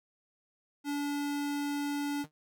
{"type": "tone", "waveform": "square", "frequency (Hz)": 287.9, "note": "D4", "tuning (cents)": -34, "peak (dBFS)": -32, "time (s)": [0.84, 2.26], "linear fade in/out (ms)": 50}
{"type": "tone with exponential decay", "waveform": "sawtooth", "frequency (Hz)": 153, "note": "D#3", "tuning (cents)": -29, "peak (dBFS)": -37, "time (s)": [2.24, 2.31], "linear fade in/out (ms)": 0, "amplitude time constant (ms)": 15}
{"effects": []}